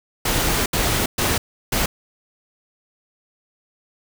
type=noise bursts at uneven times; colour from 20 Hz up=pink; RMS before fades=-20 dBFS; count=4; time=0.25-0.66 / 0.73-1.06 / 1.18-1.38 / 1.72-1.86 s; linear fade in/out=5 ms; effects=none